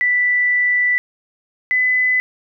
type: tone pair in turn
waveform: sine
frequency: 1975.5 / 2008 Hz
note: B6 / B6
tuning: 0 / +28 cents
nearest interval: unison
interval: 28 cents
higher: second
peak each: -13 dBFS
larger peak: neither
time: 0.01-0.98 / 1.71-2.2 s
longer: first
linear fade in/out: 0 ms
effects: none